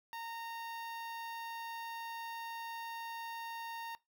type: tone with notch filter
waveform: sawtooth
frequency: 922 Hz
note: A#5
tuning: 19 cents flat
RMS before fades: -44 dBFS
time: 0.13-3.95 s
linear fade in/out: 0 ms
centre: 7900 Hz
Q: 0.96
effects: noise-tail reverb RT60 0.2 s tail -20 dB re dry